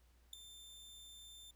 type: tone with ADSR envelope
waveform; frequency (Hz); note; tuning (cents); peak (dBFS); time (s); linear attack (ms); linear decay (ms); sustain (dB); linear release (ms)
sawtooth; 3569; A7; +24; -36; 0.33-1.51; 4; 3; -15; 5
effects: added 60 Hz sine -66 dBFS peak until 1.55 s + pink hiss -75 dBFS RMS until 1.55 s